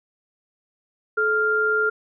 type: tone pair together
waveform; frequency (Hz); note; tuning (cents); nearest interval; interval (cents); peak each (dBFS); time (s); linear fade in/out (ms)
sine; 431.9 / 1396.9; A4 / F6; -32 / 0; octave + minor sixth; 2032; -23 / -19; 1.17-1.9; 10
effects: none